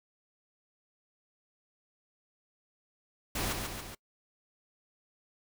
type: noise with echo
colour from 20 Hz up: pink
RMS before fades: -33 dBFS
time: 3.35-3.53 s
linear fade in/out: 5 ms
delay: 140 ms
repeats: 3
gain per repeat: -4 dB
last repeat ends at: 3.95 s
effects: noise-tail reverb RT60 0.1 s tail -25 dB re dry